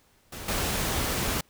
pink noise with level steps, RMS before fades -39 / -28 dBFS, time 0.32-1.41 s, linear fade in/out 5 ms, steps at 0.48 s, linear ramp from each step 5 ms, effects pink hiss -63 dBFS RMS until 1.49 s

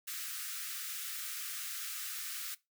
white high-pass noise, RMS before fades -41 dBFS, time 0.07-2.55 s, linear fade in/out 10 ms, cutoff 1200 Hz, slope 96 dB/octave, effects noise-tail reverb RT60 0.2 s tail -19 dB re dry

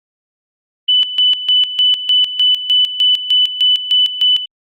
sine tone with tremolo, 2993 Hz, F#7, 19 cents sharp, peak -8 dBFS, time 0.88-4.46 s, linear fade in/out 10 ms, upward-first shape square, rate 3.3 Hz, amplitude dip 75%, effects Opus 48 kbps

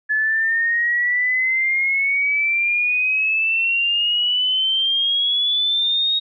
sine exponential sweep, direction up, 1716 to 3768 Hz, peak -16 dBFS, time 0.09-6.2 s, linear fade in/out 20 ms, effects none

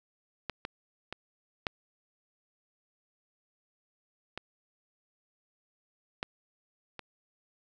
clicks, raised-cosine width 0.3 ms, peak -17 / -19 / -21 / -13 / -21 / -16 / -24 dBFS, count 7, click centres 0.497 / 0.651 / 1.126 / 1.668 / 4.376 / 6.229 / 6.993 s, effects none

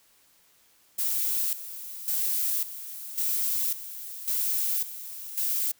violet noise with tremolo, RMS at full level -27 dBFS, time 0.98-5.72 s, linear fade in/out 10 ms, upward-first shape square, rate 0.91 Hz, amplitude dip 75%, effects white hiss -62 dBFS RMS until 5.79 s

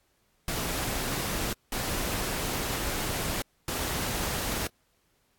pink noise bursts at uneven times, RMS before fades -31 dBFS, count 3, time 0.48-1.53 / 1.72-3.42 / 3.68-4.67 s, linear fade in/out 2 ms, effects pink hiss -70 dBFS RMS until 5.38 s + AAC 64 kbps

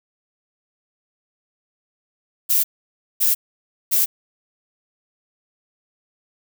violet noise bursts, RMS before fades -17 dBFS, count 3, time 2.49-4.06 s, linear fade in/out 20 ms, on 150 ms, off 560 ms, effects none

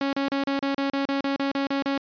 sawtooth tone bursts, 276.3 Hz, C#4, 6 cents flat, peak -19 dBFS, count 13, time 0.01-1.978 s, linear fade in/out 2 ms, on 120 ms, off 34 ms, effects resampled to 11025 Hz

